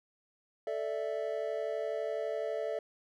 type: chord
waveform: triangle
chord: A suspended fourth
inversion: none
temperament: equal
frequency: 440 / 587.3 / 659.3 Hz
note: A4 / D5 / E5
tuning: 0 / 0 / 0 cents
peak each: -35 / -35 / -35 dBFS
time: 0.67-2.79 s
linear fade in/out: 2 ms
effects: none